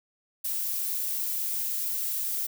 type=noise; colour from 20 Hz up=violet; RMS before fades=-30 dBFS; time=0.44-2.47 s; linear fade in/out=10 ms; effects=none